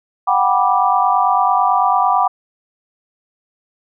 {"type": "chord", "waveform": "sine", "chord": "G major seventh", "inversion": "third", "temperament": "just", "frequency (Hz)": [735, 784, 980, 1176], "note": ["F#5", "G5", "B5", "D6"], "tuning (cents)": [-12, 0, -14, 2], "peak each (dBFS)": -17, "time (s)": [0.27, 2.28], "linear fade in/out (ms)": 10, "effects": []}